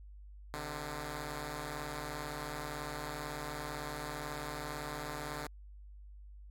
5% pulse beating tone pair, 130.81 / 148.81 Hz, C3 / D3, 0 / +23 cents, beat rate 18 Hz, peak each -34 / -29 dBFS, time 0.54-5.47 s, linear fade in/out 0 ms, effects added 50 Hz sine -49 dBFS peak until 6.5 s + AAC 64 kbps

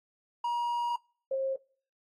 triangle / sine tone pair in turn, 953 / 534.9 Hz, A#5 / C5, +38 / +38 cents, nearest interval minor seventh, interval 1000 cents, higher first, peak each -26 / -28 dBFS, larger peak first, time 0.44-0.96 / 1.31-1.56 s, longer first, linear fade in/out 5 ms, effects noise-tail reverb RT60 0.5 s tail -26 dB re dry + AAC 32 kbps

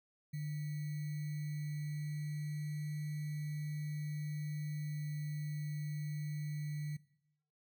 sine tone with sample-and-hold, 149.9 Hz, D3, 36 cents sharp, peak -37 dBFS, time 0.33-6.97 s, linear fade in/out 10 ms, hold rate 2100 Hz, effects noise-tail reverb RT60 0.8 s tail -20 dB re dry

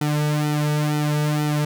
sawtooth tone with flanger, 149.6 Hz, D3, 32 cents sharp, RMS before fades -21 dBFS, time 0.01-1.65 s, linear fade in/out 5 ms, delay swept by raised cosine 1.8 to 2.9 ms, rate 2.1 Hz, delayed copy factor -0.9, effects none

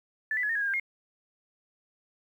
sine tone with pitch steps, 1748 / 1985 / 1695 / 1830 / 1664 / 1626 / 1591 / 2139 Hz, A6 / B6 / G#6 / A#6 / G#6 / G#6 / G6 / C7, -12 / +8 / +35 / -32 / +3 / -37 / +25 / +38 cents, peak -26 dBFS, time 0.31-0.798 s, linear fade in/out 2 ms, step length 61 ms, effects 10-bit

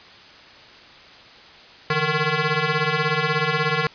10% pulse ring-modulated tone, 307.5 Hz, D#4, 20 cents flat, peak -8 dBFS, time 1.9-3.87 s, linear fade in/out 2 ms, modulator 777 Hz, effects white hiss -45 dBFS RMS until 3.94 s + resampled to 11025 Hz

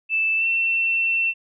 sine tone with pitch glide, 2640 to 2695 Hz, E7 to E7, +2 to +38 cents, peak -18 dBFS, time 0.09-1.34 s, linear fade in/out 50 ms, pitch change +36 cents, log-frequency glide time 0.37-0.45 s, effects none

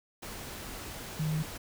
sine tone in noise, 155.56 Hz, D#3, in tune, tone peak -28 dBFS, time 1.19-1.43 s, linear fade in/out 10 ms, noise pink, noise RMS -42 dBFS, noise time 0.22-1.58 s, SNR +11 dB, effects none

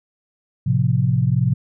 sine chord, F major, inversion first, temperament equal, 110 / 130.81 / 174.61 Hz, A2 / C3 / F3, 0 / 0 / 0 cents, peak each -20 / -17 / -22 dBFS, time 0.66-1.54 s, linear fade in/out 10 ms, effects none

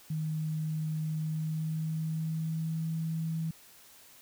sine tone with pitch glide, 156.3 to 161.72 Hz, D#3 to E3, +8 to -33 cents, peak -30 dBFS, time 0.1-3.51 s, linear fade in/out 5 ms, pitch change +59 cents, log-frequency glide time 1.08-2.96 s, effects white hiss -56 dBFS RMS until 4.21 s

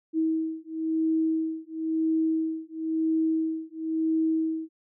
sine beating tone pair, 320 / 320.98 Hz, D#4 / E4, +49 / -46 cents, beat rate 0.98 Hz, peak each -27 dBFS, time 0.13-4.69 s, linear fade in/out 50 ms, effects none

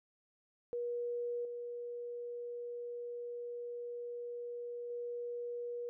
sine tone with level steps, 480 Hz, B4, 49 cents flat, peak -35 / -40 / -38 dBFS, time 0.73-5.89 s, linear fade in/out 0 ms, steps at 1.45 / 4.9 s, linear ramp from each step 2 ms, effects none

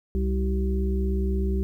harmonic tone with a mistuned harmonic, 65 Hz, C2, 11 cents flat, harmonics 1 / 3 / 5 / 6, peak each -23 / -29 / -40 / -31 dBFS, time 0.15-1.63 s, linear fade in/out 0 ms, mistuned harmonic 6, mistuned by -37 cents, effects 10-bit

